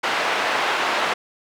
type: band-pass noise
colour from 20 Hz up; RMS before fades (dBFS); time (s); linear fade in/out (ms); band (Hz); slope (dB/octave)
pink; -22; 0.03-1.14; 10; 670 to 2700; 12
effects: none